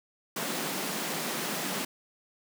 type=high-pass noise; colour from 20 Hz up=pink; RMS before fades=-33 dBFS; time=0.36-1.85 s; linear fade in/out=5 ms; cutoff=160 Hz; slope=48 dB/octave; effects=none